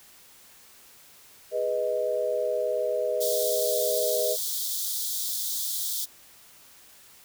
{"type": "chord", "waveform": "sine", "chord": "G# minor", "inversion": "none", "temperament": "equal", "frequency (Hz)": [415.3, 493.9, 622.3], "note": ["G#4", "B4", "D#5"], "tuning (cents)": [0, 0, 0], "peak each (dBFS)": [-32, -28, -27], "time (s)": [1.51, 4.37], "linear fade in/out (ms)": 50}
{"type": "high-pass noise", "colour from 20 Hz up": "white", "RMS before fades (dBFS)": -30, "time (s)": [3.2, 6.06], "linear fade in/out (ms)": 20, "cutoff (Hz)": 3300, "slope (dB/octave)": 96}
{"effects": ["white hiss -53 dBFS RMS until 7.24 s"]}